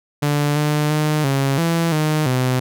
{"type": "tone with pitch steps", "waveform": "sawtooth", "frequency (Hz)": [146.2, 149.7, 152.3, 137, 166.9, 153.8, 127.8], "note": ["D3", "D3", "D#3", "C#3", "E3", "D#3", "C3"], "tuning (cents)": [-7, 33, -37, -20, 22, -20, -40], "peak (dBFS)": -12, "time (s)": [0.22, 2.6], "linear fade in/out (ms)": 10, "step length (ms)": 340, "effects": []}